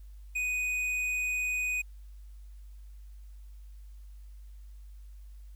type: tone with tanh clipping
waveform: sine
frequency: 2489 Hz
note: D#7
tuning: in tune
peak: -30 dBFS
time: 0.35-1.82 s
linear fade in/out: 10 ms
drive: 9 dB
effects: added 50 Hz sine -45 dBFS peak until 5.55 s + white hiss -70 dBFS RMS until 5.55 s